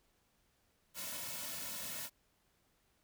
white noise with comb filter, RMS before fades -43 dBFS, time 0.94-2.1 s, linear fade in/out 50 ms, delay 2.5 ms, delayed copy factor -0.85, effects pink hiss -75 dBFS RMS until 3.03 s

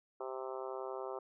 harmonic tone, 130.81 Hz, C3, in tune, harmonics 3 / 4 / 5 / 6 / 7 / 8 / 9 / 10, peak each -43 / -45 / -47 / -49 / -50 / -51 / -52 / -53 dBFS, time 0.2-1.19 s, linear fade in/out 5 ms, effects none

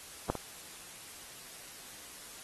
clicks, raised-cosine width 1 ms, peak -15 / -25 dBFS, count 2, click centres 0.3 / 0.353 s, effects white hiss -49 dBFS RMS until 2.43 s + AAC 32 kbps

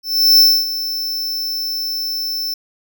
square tone with ADSR envelope, 5320 Hz, E8, 15 cents sharp, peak -6 dBFS, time 0.03-2.54 s, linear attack 360 ms, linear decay 260 ms, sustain -14 dB, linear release 3 ms, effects none

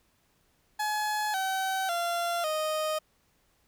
30% pulse tone with pitch steps, 848 / 764.3 / 688.8 / 620.8 Hz, G#5 / G5 / F5 / D#5, +36 / -44 / -24 / -4 cents, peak -25 dBFS, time 0.79-2.99 s, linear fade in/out 10 ms, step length 550 ms, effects pink hiss -69 dBFS RMS until 3.67 s

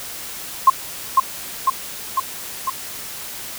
sine tone with echo, 1062 Hz, C6, 25 cents sharp, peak -5 dBFS, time 0.67-0.7 s, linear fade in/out 5 ms, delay 500 ms, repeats 4, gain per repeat -3 dB, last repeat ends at 2.7 s, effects white hiss -32 dBFS RMS until 3.58 s

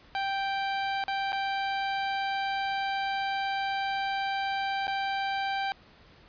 sawtooth tone with dropouts, 784 Hz, G5, in tune, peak -24 dBFS, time 0.15-5.72 s, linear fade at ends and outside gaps 0 ms, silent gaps 1.039-1.081 / 1.321-1.329 / 4.87-4.879 s, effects pink hiss -56 dBFS RMS until 6.28 s + resampled to 11025 Hz

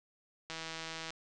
click train, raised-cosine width 0.2 ms, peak -24 dBFS, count 99, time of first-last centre 0.5-1.105 s, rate 162 Hz, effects resampled to 22050 Hz

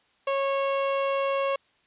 30% pulse tone, 549 Hz, C#5, 17 cents flat, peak -21 dBFS, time 0.27-1.56 s, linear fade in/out 5 ms, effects white hiss -65 dBFS RMS until 1.86 s + resampled to 8000 Hz

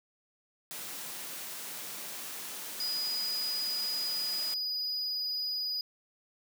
white high-pass noise, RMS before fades -41 dBFS, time 0.71-4.54 s, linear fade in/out 0 ms, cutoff 140 Hz, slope 24 dB/octave
triangle tone, 4939 Hz, D#8, 14 cents flat, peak -30 dBFS, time 2.8-5.81 s, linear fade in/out 2 ms
effects none

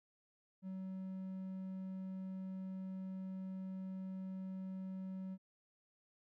triangle tone, 188.8 Hz, F#3, 35 cents sharp, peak -40 dBFS, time 0.62-5.38 s, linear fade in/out 50 ms, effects none

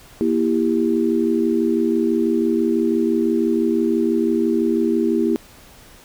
sine chord, E diminished, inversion second, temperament just, 237.3 / 329.6 / 395.6 Hz, Bb3 / E4 / G4, +31 / 0 / +16 cents, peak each -20 / -19 / -21 dBFS, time 0.21-5.36 s, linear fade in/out 0 ms, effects pink hiss -46 dBFS RMS until 6.04 s

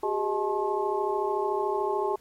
sine tone cluster, 376.6 / 410.2 / 628 / 861 / 1073 Hz, F#4 / G#4 / D#5 / A5 / C6, +31 / -21 / +16 / -38 / +43 cents, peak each -31 / -28 / -36 / -30 / -34 dBFS, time 0.03-2.16 s, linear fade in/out 5 ms, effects pink hiss -59 dBFS RMS until 2.2 s + MP3 64 kbps

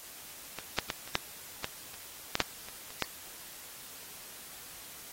clicks, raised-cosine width 0.2 ms, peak -19 / -9 / -14 / -26 / -9 / -14 / -28 / -9 / -7 / -27 / -27 / -11 dBFS, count 12, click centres 0.587 / 0.787 / 0.902 / 1.076 / 1.154 / 1.644 / 1.941 / 2.354 / 2.403 / 2.686 / 2.905 / 3.023 s, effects white hiss -48 dBFS RMS until 5.12 s + AAC 48 kbps

